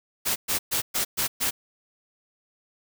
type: noise bursts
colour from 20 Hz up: white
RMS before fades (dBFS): -25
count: 6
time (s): 0.25-1.51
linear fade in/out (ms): 20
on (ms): 110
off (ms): 120
effects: none

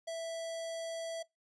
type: tone with notch filter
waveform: square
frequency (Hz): 659.3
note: E5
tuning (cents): 0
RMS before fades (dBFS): -39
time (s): 0.07-1.23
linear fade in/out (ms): 10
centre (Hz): 1500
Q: 0.85
effects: noise-tail reverb RT60 0.2 s tail -24 dB re dry + resampled to 22050 Hz

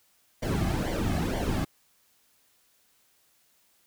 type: noise with flanger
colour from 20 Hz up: brown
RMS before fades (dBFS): -28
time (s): 0.42-1.65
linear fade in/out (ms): 10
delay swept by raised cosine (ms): 0.76 to 2.16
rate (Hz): 2.1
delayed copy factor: -0.75
effects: white hiss -66 dBFS RMS until 3.86 s

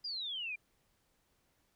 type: exponential sweep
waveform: sine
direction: down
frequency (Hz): 4978 to 2349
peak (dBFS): -37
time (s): 0.04-0.56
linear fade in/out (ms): 10
effects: pink hiss -75 dBFS RMS until 1.75 s

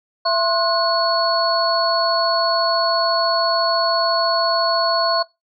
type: tone cluster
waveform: sine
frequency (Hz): 670 / 1058 / 1460 / 4392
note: E5 / C6 / F#6 / C#8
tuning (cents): +28 / +19 / -24 / -17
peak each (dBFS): -19 / -20 / -28 / -20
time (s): 0.25-5.23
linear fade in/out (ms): 10
effects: noise-tail reverb RT60 0.2 s tail -20 dB re dry + MP3 48 kbps

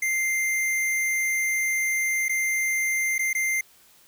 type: tone with dropouts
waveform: square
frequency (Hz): 2093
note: C7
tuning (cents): 0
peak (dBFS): -23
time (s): 0.02-3.61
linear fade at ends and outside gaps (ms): 5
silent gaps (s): 2.284-2.293 / 3.182-3.191 / 3.331-3.349
effects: white hiss -56 dBFS RMS until 4.07 s

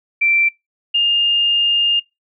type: tone pair in turn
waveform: sine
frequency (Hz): 2347 / 2820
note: D7 / F7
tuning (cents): -2 / +16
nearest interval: minor third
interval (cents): 318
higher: second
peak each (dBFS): -12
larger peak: neither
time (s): 0.21-0.49 / 0.94-2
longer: second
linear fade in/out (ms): 10
effects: noise-tail reverb RT60 0.2 s tail -24 dB re dry

